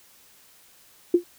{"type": "tone with exponential decay", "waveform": "sine", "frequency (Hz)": 349.2, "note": "F4", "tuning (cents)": 0, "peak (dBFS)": -10, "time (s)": [1.14, 1.24], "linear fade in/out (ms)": 5, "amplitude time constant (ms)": 21, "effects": ["white hiss -55 dBFS RMS until 1.38 s"]}